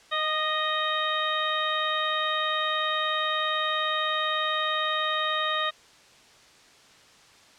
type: harmonic tone with a mistuned harmonic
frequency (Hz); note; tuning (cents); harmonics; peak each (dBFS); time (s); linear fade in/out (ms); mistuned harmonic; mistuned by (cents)
622.3; D#5; 0; 1 / 2 / 3 / 4 / 5 / 6; -33 / -28 / -31 / -39 / -35 / -30; 0.11-5.71; 20; 2; -19
effects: white hiss -54 dBFS RMS until 7.58 s + low-pass 6000 Hz 12 dB/octave